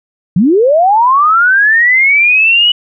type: linear sweep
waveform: sine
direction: up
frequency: 155.56 to 2960 Hz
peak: -5 dBFS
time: 0.36-2.72 s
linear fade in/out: 5 ms
effects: none